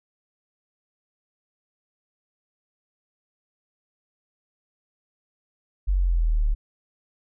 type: exponential sweep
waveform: sine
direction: down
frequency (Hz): 48.27 to 35.43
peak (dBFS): -18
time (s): 5.87-6.55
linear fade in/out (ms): 20
effects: none